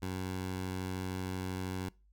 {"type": "tone", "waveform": "15% pulse", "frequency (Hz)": 92.9, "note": "F#2", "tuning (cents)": 7, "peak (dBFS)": -29, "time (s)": [0.02, 1.89], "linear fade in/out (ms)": 5, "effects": ["noise-tail reverb RT60 0.3 s tail -24 dB re dry", "added 50 Hz sine -62 dBFS peak until 2.12 s"]}